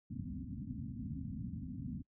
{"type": "low-pass noise", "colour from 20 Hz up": "white", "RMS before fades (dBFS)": -42, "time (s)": [0.1, 2.02], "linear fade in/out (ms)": 5, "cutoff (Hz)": 270, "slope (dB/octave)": 96, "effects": ["noise-tail reverb RT60 0.1 s tail -26 dB re dry", "high-pass 60 Hz 12 dB/octave"]}